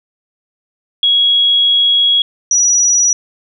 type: tone pair in turn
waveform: sine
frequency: 3322 / 5840 Hz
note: G#7 / F#8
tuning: 0 / -24 cents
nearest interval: minor seventh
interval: 976 cents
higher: second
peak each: -8 dBFS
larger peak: neither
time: 1.03-2.22 / 2.51-3.13 s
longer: first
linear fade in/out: 2 ms
effects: none